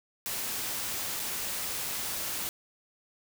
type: noise with dropouts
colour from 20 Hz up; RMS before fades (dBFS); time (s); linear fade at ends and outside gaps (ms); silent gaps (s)
white; -34; 0.26-2.49; 0; 1.195-1.199
effects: none